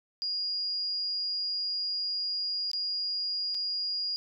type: tone with dropouts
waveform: sine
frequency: 4854 Hz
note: D#8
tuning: 44 cents flat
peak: -29 dBFS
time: 0.22-4.16 s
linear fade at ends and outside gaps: 0 ms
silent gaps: 2.715-2.733 / 3.545-3.549 s
effects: none